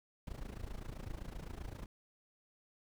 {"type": "noise with amplitude modulation", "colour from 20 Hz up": "brown", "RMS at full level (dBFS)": -41, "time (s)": [0.27, 1.86], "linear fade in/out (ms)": 2, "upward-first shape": "sine", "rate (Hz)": 27.7, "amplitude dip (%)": 85, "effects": []}